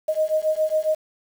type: beating tone pair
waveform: sine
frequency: 620 / 627.3 Hz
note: D#5 / D#5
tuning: -6 / +14 cents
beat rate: 7.3 Hz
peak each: -22 dBFS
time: 0.08-0.95 s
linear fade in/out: 10 ms
effects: 7-bit